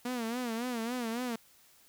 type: tone with vibrato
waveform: sawtooth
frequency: 237.7 Hz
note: A#3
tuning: 34 cents sharp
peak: -29 dBFS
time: 0.05-1.36 s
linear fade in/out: 5 ms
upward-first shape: sine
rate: 3.6 Hz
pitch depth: 110 cents each way
effects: white hiss -62 dBFS RMS until 1.88 s